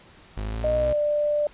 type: exponential sweep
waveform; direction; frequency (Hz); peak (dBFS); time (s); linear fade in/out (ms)
35% pulse; up; 50.9 to 65.1; -26; 0.37-0.93; 5
type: tone with pitch glide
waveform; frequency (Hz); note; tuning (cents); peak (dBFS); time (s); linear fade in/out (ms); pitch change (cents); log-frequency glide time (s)
sine; 614 to 592.4; D#5 to D5; -23 to +15; -20; 0.64-1.47; 2; -62; 0.77-0.98
effects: pink hiss -51 dBFS RMS until 1.53 s + resampled to 8000 Hz